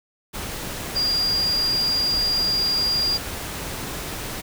sine tone in noise, 4809 Hz, D8, 40 cents sharp, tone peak -19 dBFS, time 0.95-3.18 s, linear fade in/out 20 ms, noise pink, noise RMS -31 dBFS, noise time 0.33-4.42 s, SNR +9 dB, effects none

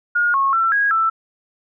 sine tone with pitch steps, 1429 / 1093 / 1344 / 1646 / 1327 Hz, F6 / C#6 / E6 / G#6 / E6, +39 / -25 / +33 / -16 / +11 cents, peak -14 dBFS, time 0.15-1.1 s, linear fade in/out 10 ms, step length 190 ms, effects none

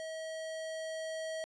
square tone with level ramp, 640 Hz, D#5, 49 cents sharp, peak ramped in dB -40 to -37 dBFS, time 0-1.44 s, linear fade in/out 0 ms, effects resampled to 22050 Hz

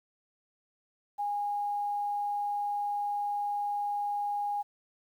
sine tone, 820 Hz, G#5, 22 cents flat, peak -29 dBFS, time 1.18-4.63 s, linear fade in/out 20 ms, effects 10-bit

